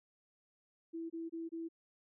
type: tone bursts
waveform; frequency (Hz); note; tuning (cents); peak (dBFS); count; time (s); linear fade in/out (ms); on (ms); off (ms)
sine; 330; E4; +2; -39; 4; 0.93-1.688; 20; 170; 26
effects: none